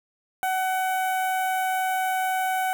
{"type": "tone with notch filter", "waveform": "sawtooth", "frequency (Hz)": 751, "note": "F#5", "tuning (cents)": 26, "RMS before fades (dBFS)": -25, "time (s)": [0.43, 2.73], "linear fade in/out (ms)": 0, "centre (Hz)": 4700, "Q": 0.54, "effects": []}